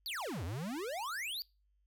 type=exponential two-way sweep; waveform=square; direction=down then up; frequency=4800 to 78.4 to 4800 Hz; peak=-38 dBFS; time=0.06-1.42 s; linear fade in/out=0 ms; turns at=0.44 s; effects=noise-tail reverb RT60 0.3 s tail -25 dB re dry + added 50 Hz sine -70 dBFS peak until 1.86 s